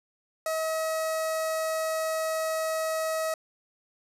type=tone with notch filter; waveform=sawtooth; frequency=639 Hz; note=D#5; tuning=46 cents sharp; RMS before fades=-29 dBFS; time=0.46-3.34 s; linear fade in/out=2 ms; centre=3100 Hz; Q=1.4; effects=resampled to 32000 Hz + 10-bit